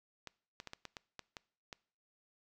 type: clicks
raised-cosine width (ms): 0.2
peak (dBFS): -27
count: 9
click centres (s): 0.273 / 0.601 / 0.673 / 0.734 / 0.853 / 0.968 / 1.193 / 1.368 / 1.728
effects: noise-tail reverb RT60 0.5 s tail -23 dB re dry